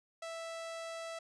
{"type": "tone", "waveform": "sawtooth", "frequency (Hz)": 659.3, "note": "E5", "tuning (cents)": 0, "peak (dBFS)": -37, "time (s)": [0.22, 1.19], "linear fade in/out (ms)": 5, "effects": ["resampled to 22050 Hz", "13-bit"]}